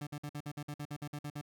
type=tone bursts; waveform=30% pulse; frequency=146.83 Hz; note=D3; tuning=in tune; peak=-36 dBFS; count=13; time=0.01-1.413 s; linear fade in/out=5 ms; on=59 ms; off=53 ms; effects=none